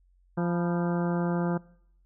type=harmonic tone with a mistuned harmonic; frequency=173.5 Hz; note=F3; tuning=11 cents flat; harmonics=1 / 2 / 3 / 4 / 5 / 6 / 7 / 8 / 9; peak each=-26 / -32 / -36 / -38 / -40 / -42 / -43 / -44 / -45 dBFS; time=0.37-1.58 s; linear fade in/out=10 ms; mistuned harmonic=6; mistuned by=-100 cents; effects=noise-tail reverb RT60 0.7 s tail -23 dB re dry + added 45 Hz sine -60 dBFS peak until 2.05 s